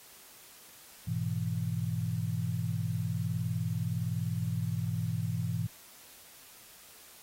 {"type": "chord", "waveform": "sine", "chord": "E major", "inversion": "first", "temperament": "equal", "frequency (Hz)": [103.83, 123.47, 164.81], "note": ["G#2", "B2", "E3"], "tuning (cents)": [0, 0, 0], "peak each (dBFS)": -34, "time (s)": [1.07, 5.67], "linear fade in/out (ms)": 10, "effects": ["white hiss -54 dBFS RMS until 7.22 s", "AAC 48 kbps"]}